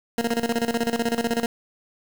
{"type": "tone with tremolo", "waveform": "20% pulse", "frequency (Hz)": 233.1, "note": "A#3", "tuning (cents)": 0, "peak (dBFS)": -15, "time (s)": [0.18, 1.46], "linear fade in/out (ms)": 2, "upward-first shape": "square", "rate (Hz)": 16, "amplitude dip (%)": 80, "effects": ["7-bit"]}